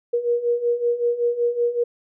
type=beating tone pair; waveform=sine; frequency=473.8 / 479.1 Hz; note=A#4 / A#4; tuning=+28 / +47 cents; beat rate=5.3 Hz; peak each=-24 / -20 dBFS; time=0.13-1.84 s; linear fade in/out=10 ms; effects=none